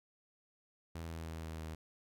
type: tone with pitch steps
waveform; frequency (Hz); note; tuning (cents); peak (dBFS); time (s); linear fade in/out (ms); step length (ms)
sawtooth; 82.41 / 81.65 / 80.9 / 80.16 / 79.42; E2 / E2 / E2 / E2 / D#2; 0 / -16 / -32 / -48 / +36; -38; 0.95-1.75; 5; 160
effects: none